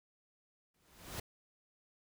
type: noise with exponential growth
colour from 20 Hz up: pink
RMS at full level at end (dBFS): -40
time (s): 0.74-1.2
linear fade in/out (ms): 5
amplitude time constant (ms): 100
effects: none

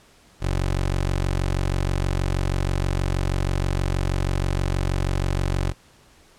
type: tone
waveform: 20% pulse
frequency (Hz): 46.28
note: F#1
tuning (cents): +1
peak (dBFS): -16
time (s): 0.4-5.74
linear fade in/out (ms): 50
effects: pink hiss -54 dBFS RMS until 6.38 s + low-pass 10000 Hz 12 dB/octave

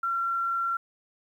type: tone with frequency modulation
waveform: sine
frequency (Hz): 1365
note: F6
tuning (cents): -40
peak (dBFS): -25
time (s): 0.03-0.77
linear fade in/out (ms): 5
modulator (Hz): 24.5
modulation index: 0.26
effects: 10-bit

